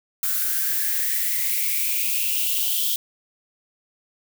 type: noise with high-pass filter sweep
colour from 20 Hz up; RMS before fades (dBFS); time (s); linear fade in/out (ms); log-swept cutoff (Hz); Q
violet; -23; 0.23-2.96; 2; 1400 to 3300; 8
effects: none